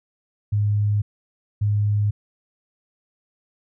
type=tone pair in turn; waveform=sine; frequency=103.8 / 103.8 Hz; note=G#2 / G#2; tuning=0 / 0 cents; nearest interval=unison; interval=0 cents; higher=neither; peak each=-17 dBFS; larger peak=neither; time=0.52-1.02 / 1.61-2.11 s; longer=neither; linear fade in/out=10 ms; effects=none